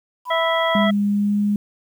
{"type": "tone", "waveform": "sine", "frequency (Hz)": 993, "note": "B5", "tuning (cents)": 9, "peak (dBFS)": -23, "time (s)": [0.25, 0.88], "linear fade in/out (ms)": 50}
{"type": "harmonic tone", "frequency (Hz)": 657, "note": "E5", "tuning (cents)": -6, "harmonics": [1, 2, 3, 5], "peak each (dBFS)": [-20, -25, -24, -27], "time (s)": [0.3, 0.91], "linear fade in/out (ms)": 10}
{"type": "tone with pitch glide", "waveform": "sine", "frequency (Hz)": [203.7, 205.7], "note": ["G#3", "G#3"], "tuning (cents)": [-33, -16], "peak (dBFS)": -16, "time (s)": [0.75, 1.56], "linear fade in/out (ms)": 2, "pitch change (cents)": 17, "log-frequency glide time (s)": [1.1, 1.4]}
{"effects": ["8-bit"]}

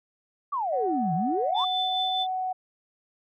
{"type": "exponential two-way sweep", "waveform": "sine", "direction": "down then up", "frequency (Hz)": [1198, 154.5, 1198], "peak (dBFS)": -25, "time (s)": [0.52, 1.65], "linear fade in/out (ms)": 10, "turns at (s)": 1.14}
{"type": "tone with vibrato", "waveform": "sine", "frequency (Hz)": 744, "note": "F#5", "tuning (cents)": 9, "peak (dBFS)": -26, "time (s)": [0.72, 2.53], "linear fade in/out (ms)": 10, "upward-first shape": "sine", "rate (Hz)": 0.86, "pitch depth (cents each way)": 8}
{"type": "tone with tremolo", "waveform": "sine", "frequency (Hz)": 3520, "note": "A7", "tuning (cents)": 0, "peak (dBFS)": -25, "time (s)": [1.54, 2.27], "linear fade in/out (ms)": 50, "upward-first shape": "triangle", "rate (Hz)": 4.8, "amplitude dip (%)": 35}
{"effects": ["tanh soft clip ceiling -12 dBFS"]}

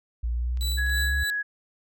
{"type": "exponential sweep", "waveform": "sine", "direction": "up", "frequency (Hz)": [57.7, 71.1], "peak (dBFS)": -24, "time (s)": [0.23, 1.24], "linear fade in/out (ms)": 10}
{"type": "clicks", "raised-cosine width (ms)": 0.2, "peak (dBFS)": -32, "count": 9, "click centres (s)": [0.573, 0.626, 0.675, 0.719, 0.785, 0.865, 0.897, 0.98, 1.014]}
{"type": "tone with tremolo", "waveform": "sawtooth", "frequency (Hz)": 3951, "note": "B7", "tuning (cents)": 0, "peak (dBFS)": -26, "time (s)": [0.61, 1.3], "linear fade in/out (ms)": 0, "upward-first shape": "sine", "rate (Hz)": 3.2, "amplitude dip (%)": 70}
{"type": "tone", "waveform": "sine", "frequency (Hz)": 1672, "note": "G#6", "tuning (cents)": 11, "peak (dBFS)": -25, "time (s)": [0.77, 1.43], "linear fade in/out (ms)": 20}
{"effects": []}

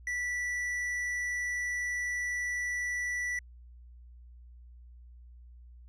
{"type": "tone with tanh clipping", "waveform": "sine", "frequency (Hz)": 1962, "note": "B6", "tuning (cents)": -12, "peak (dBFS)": -32, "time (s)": [0.07, 3.39], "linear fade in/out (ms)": 2, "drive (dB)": 8, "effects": ["added 60 Hz sine -49 dBFS peak until 5.88 s"]}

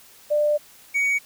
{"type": "tone pair in turn", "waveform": ["sine", "triangle"], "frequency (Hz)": [595, 2246], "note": ["D5", "C#7"], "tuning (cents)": [22, 22], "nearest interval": "octave + major seventh", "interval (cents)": 2300, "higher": "second", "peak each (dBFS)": -17, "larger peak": "neither", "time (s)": [[0.3, 0.58], [0.94, 1.19]], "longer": "first", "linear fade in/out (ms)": 20, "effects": ["white hiss -50 dBFS RMS until 1.25 s"]}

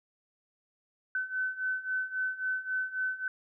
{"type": "beating tone pair", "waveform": "sine", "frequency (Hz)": [1516, 1519.7], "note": ["F#6", "F#6"], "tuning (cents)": [42, 46], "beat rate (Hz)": 3.7, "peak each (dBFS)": [-35, -32], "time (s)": [1.15, 3.28], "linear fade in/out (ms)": 2, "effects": []}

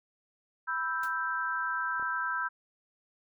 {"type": "chord", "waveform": "sine", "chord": "E minor", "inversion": "second", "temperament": "equal", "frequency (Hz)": [987.8, 1318.5, 1568], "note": ["B5", "E6", "G6"], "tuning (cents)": [0, 0, 0], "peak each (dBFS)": [-36, -34, -32], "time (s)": [0.67, 2.49], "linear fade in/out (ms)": 20}
{"type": "noise with exponential decay", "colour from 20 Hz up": "white", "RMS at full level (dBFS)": -42, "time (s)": [1.03, 1.14], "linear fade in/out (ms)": 5, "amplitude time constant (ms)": 23}
{"type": "clicks", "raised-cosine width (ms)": 1, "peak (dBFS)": [-34, -36], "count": 2, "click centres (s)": [1.997, 2.026]}
{"effects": []}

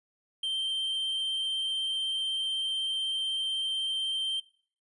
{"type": "tone with vibrato", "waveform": "triangle", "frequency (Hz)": 3136, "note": "G7", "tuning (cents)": 0, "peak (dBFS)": -27, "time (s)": [0.43, 4.4], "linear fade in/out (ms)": 5, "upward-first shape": "triangle", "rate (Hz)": 16, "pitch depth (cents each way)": 13, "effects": ["noise-tail reverb RT60 0.5 s tail -22 dB re dry", "resampled to 24000 Hz"]}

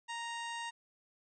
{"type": "harmonic tone", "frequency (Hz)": 932.3, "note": "A#5", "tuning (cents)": 0, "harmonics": [1, 2, 3, 4, 5, 6, 7, 8, 9], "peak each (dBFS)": [-41, -44, -47, -50, -58, -58, -55, -60, -54], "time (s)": [0.08, 0.71], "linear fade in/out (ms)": 20, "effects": []}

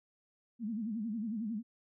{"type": "tone with vibrato", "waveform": "sine", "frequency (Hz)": 220, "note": "A3", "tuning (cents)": 0, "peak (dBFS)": -34, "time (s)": [0.59, 1.63], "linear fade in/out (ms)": 50, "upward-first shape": "sine", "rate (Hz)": 11, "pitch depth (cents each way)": 140, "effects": []}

